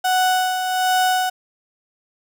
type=tone with tremolo; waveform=35% pulse; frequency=741 Hz; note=F#5; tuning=2 cents sharp; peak=-13 dBFS; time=0.04-1.3 s; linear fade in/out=10 ms; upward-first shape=sine; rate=1.3 Hz; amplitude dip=50%; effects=none